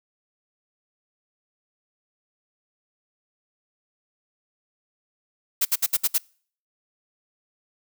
blue noise bursts, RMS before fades -20 dBFS, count 6, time 5.61-6.182 s, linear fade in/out 10 ms, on 42 ms, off 64 ms, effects noise-tail reverb RT60 0.5 s tail -26 dB re dry

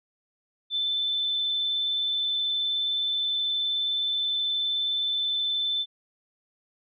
sine tone with vibrato, 3527 Hz, A7, 3 cents sharp, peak -24 dBFS, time 0.7-5.86 s, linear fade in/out 50 ms, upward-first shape sine, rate 19 Hz, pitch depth 10 cents each way, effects none

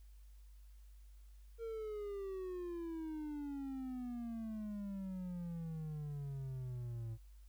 triangle exponential sweep, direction down, 462.8 to 111 Hz, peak -39 dBFS, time 1.58-7.18 s, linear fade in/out 50 ms, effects added 50 Hz sine -55 dBFS peak until 7.48 s + white hiss -75 dBFS RMS until 7.48 s

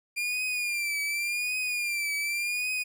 40% pulse tone with vibrato, 2396 Hz, D7, 34 cents sharp, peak -27 dBFS, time 0.16-2.84 s, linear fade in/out 20 ms, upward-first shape triangle, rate 0.88 Hz, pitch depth 85 cents each way, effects none

